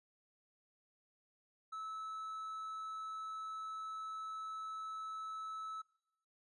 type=tone; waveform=triangle; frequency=1303 Hz; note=E6; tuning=20 cents flat; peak=-40 dBFS; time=1.72-5.82 s; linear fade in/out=10 ms; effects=noise-tail reverb RT60 0.8 s tail -22 dB re dry + resampled to 24000 Hz